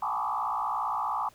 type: tone with frequency modulation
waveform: sine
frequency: 1003 Hz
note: B5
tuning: 26 cents sharp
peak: -27 dBFS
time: 0.02-1.29 s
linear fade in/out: 5 ms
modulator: 57.5 Hz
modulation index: 3.9
effects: pink hiss -59 dBFS RMS until 1.34 s